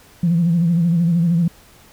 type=tone with vibrato; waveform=sine; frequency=169.8 Hz; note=F3; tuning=48 cents flat; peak=-12 dBFS; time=0.23-1.48 s; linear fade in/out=5 ms; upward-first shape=sine; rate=13 Hz; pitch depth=70 cents each way; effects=tanh soft clip ceiling -8 dBFS + pink hiss -48 dBFS RMS until 1.92 s